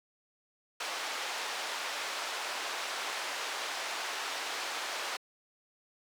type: band-pass noise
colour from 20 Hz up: pink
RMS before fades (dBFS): -37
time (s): 0.8-5.17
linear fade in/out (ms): 5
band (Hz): 720 to 5800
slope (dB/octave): 12
effects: high-pass 300 Hz 12 dB/octave